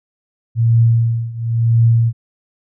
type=tone with tremolo; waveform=sine; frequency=115.6 Hz; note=A#2; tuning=14 cents flat; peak=-7 dBFS; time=0.55-2.13 s; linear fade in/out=50 ms; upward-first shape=triangle; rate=0.96 Hz; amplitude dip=90%; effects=none